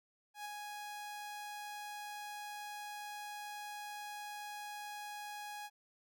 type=tone with ADSR envelope; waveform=sawtooth; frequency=830.6 Hz; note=G#5; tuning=in tune; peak=-37 dBFS; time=0.34-5.7 s; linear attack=110 ms; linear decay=15 ms; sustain=-3 dB; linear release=45 ms; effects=none